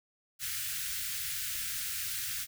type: band-stop noise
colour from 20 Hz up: white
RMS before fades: -36 dBFS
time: 0.39-2.47 s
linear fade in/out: 50 ms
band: 150 to 1400 Hz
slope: 48 dB/octave
effects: none